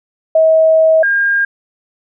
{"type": "tone pair in turn", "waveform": "sine", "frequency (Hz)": [640, 1612.7], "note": ["D#5", "G6"], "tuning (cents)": [49, 49], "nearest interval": "octave + major third", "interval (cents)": 1600, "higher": "second", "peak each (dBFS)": [-6, -10], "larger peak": "first", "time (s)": [[0.35, 1.03], [1.03, 1.45]], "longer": "first", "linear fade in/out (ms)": 5, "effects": []}